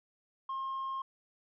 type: tone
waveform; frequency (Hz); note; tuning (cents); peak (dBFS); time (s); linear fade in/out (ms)
sine; 1069; C6; +37; -32; 0.49-1.02; 5
effects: tanh soft clip ceiling -33 dBFS